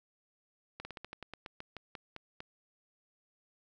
slowing click train, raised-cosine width 0.3 ms, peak -27 dBFS, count 14, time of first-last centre 0.8-2.404 s, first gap 50 ms, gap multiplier 1.14, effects none

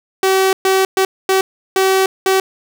sawtooth tone bursts at uneven times, 381.8 Hz, G4, 46 cents flat, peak -7 dBFS, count 6, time 0.23-0.53 / 0.65-0.85 / 0.97-1.05 / 1.29-1.41 / 1.76-2.06 / 2.26-2.4 s, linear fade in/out 2 ms, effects none

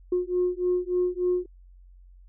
sine beating tone pair, 358 / 361.4 Hz, F4 / F#4, +43 / -41 cents, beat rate 3.4 Hz, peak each -25 dBFS, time 0.12-1.46 s, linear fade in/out 5 ms, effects tanh soft clip ceiling -16 dBFS + added 45 Hz sine -48 dBFS peak until 2.28 s

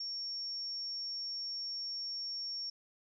sine tone, 5500 Hz, F8, 27 cents flat, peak -37 dBFS, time 0-2.7 s, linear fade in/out 5 ms, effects none

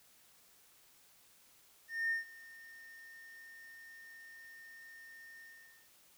triangle tone with ADSR envelope, 1824 Hz, A#6, 38 cents flat, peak -27 dBFS, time 1.88-5.9 s, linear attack 220 ms, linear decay 140 ms, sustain -23 dB, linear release 490 ms, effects tanh soft clip ceiling -28 dBFS + white hiss -65 dBFS RMS until 6.17 s

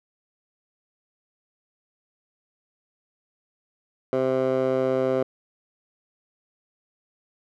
15% pulse tone with band-pass filter, 130.81 Hz, C3, in tune, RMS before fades -23 dBFS, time 4.13-5.23 s, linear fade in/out 0 ms, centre 550 Hz, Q 1.8, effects none

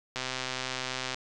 click train, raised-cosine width 0.2 ms, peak -15 dBFS, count 128, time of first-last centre 0.16-1.144 s, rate 129 Hz, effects resampled to 24000 Hz

